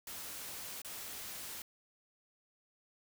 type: noise with dropouts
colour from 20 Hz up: white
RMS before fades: -45 dBFS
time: 0.07-1.62 s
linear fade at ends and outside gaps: 2 ms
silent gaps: 0.818-0.847 s
effects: none